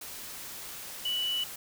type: tone in noise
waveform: sine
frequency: 2960 Hz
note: F#7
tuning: in tune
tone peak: -28 dBFS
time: 1.05-1.44 s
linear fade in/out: 5 ms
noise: white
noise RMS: -42 dBFS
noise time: 0.01-1.56 s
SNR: +11 dB
effects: none